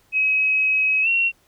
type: tone with pitch glide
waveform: sine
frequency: 2549 to 2732 Hz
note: D#7 to F7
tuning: +41 to -39 cents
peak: -16 dBFS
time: 0.12-1.32 s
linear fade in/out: 50 ms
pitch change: +120 cents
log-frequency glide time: 1.02-1.08 s
effects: pink hiss -60 dBFS RMS until 1.47 s